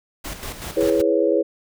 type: noise with tremolo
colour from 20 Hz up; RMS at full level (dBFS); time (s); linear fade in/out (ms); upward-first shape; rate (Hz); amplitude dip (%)
pink; -31; 0.24-1.02; 10; square; 5.3; 55
type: chord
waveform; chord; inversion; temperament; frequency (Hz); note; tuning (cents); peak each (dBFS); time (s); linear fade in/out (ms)
sine; C# minor seventh; first; equal; 329.6 / 415.3 / 493.9 / 554.4; E4 / G#4 / B4 / C#5; 0 / 0 / 0 / 0; -21; 0.76-1.43; 20
effects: none